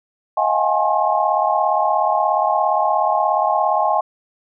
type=tone cluster; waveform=sine; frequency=635 / 713 / 814 / 851 / 1071 Hz; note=D#5 / F5 / G#5 / G#5 / C6; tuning=+35 / +36 / -35 / +42 / +40 cents; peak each=-21 dBFS; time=0.37-4.01 s; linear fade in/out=5 ms; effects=none